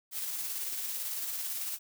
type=noise with tremolo; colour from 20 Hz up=blue; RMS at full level=-35 dBFS; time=0.11-1.79 s; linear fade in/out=50 ms; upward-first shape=square; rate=18 Hz; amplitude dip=25%; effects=none